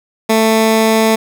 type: tone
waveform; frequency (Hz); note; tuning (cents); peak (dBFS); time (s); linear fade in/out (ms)
15% pulse; 221.5; A3; +12; -3; 0.29-1.16; 10
effects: none